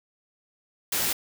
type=noise; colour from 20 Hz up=white; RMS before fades=-26 dBFS; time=0.92-1.13 s; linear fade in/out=5 ms; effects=none

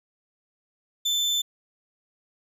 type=tone; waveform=35% pulse; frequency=3531 Hz; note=A7; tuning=5 cents sharp; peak=-20 dBFS; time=1.05-1.42 s; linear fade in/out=10 ms; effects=resampled to 32000 Hz

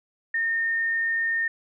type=tone; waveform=sine; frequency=1827 Hz; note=A#6; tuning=35 cents flat; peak=-22 dBFS; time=0.34-1.48 s; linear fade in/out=5 ms; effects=none

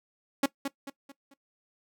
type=tone with echo; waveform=sawtooth; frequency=277.2 Hz; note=C#4; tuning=in tune; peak=-17 dBFS; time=0.43-0.46 s; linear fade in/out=5 ms; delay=220 ms; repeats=4; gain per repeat=-8 dB; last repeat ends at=1.34 s; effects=noise-tail reverb RT60 0.1 s tail -19 dB re dry

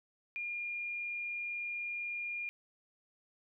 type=tone; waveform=sine; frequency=2414 Hz; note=D7; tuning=47 cents sharp; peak=-36 dBFS; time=0.36-2.49 s; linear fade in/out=0 ms; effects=none

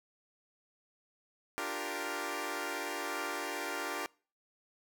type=chord; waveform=10% pulse; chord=G minor seventh; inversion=second; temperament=equal; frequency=293.7 / 349.2 / 392 / 466.2 Hz; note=D4 / F4 / G4 / Bb4; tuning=0 / 0 / 0 / 0 cents; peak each=-33 dBFS; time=1.58-4.06 s; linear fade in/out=0 ms; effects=noise-tail reverb RT60 0.4 s tail -25 dB re dry

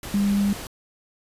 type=tone in noise; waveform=sine; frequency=201.3 Hz; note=G3; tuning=46 cents sharp; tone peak=-18 dBFS; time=0.14-0.53 s; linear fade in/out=2 ms; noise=pink; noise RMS=-35 dBFS; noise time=0.03-0.67 s; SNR=+14 dB; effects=resampled to 32000 Hz

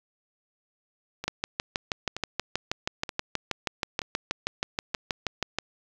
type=two click trains; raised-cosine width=0.2 ms; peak=-9 / -16 dBFS; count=28 / 5; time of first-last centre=1.28-5.586 / 1.24-4.944 s; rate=6.27 / 1.08 Hz; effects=low-pass 7000 Hz 12 dB/octave + 7-bit

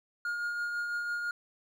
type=tone with tremolo; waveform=triangle; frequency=1423 Hz; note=F6; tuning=32 cents sharp; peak=-28 dBFS; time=0.25-1.31 s; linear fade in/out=2 ms; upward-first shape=triangle; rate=6 Hz; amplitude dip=35%; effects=none

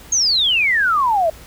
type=exponential sweep; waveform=sine; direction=down; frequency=6610 to 620 Hz; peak=-13 dBFS; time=0.12-1.3 s; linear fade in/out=5 ms; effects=added 60 Hz sine -44 dBFS peak until 1.46 s + pink hiss -42 dBFS RMS until 1.46 s

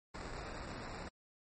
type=noise with sample-and-hold; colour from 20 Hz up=pink; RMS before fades=-45 dBFS; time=0.14-1.09 s; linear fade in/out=10 ms; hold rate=3150 Hz; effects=MP3 32 kbps

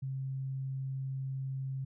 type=tone; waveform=sine; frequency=133.7 Hz; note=C3; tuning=38 cents sharp; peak=-34 dBFS; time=0.02-1.85 s; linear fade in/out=10 ms; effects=none

